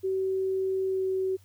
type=tone with pitch glide; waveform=sine; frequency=380.7 to 378.3 Hz; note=F#4 to F#4; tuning=+49 to +38 cents; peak=-25 dBFS; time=0.03-1.37 s; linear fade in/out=20 ms; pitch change=-11 cents; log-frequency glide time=0.87-1.04 s; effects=added 95 Hz sine -55 dBFS peak until 1.44 s + white hiss -64 dBFS RMS until 1.44 s